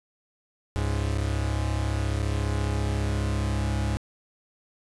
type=tone pair together; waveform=45% pulse; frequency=69.3 / 103.83 Hz; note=C#2 / G#2; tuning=0 / 0 cents; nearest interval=perfect fifth; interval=700 cents; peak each=-27 dBFS; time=0.76-3.97 s; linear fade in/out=0 ms; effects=resampled to 24000 Hz + 10-bit